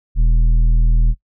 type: tone with tanh clipping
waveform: sine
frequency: 40 Hz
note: D#1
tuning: 49 cents sharp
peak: -11 dBFS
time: 0.15-1.15 s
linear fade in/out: 50 ms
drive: 8 dB
effects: noise-tail reverb RT60 0.1 s tail -20 dB re dry